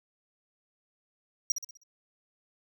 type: tone with echo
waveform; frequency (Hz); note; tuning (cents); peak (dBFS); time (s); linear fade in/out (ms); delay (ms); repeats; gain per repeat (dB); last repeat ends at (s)
square; 5700; F8; +34; -24; 1.5-1.52; 2; 63; 5; -7; 1.835
effects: none